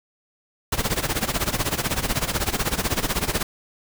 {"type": "noise with tremolo", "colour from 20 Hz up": "pink", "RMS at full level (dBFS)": -21, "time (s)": [0.72, 3.43], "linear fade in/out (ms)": 5, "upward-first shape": "sine", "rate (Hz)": 16, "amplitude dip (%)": 85, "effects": []}